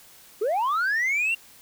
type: linear sweep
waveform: sine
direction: up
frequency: 384.5 to 2794 Hz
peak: -19 dBFS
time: 0.41-1.35 s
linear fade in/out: 10 ms
effects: tanh soft clip ceiling -20 dBFS + white hiss -51 dBFS RMS until 1.61 s